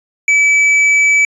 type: tone with hard clipping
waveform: sine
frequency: 2298 Hz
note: D7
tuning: 38 cents flat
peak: -9 dBFS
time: 0.28-1.25 s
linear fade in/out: 2 ms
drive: 5 dB
effects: resampled to 24000 Hz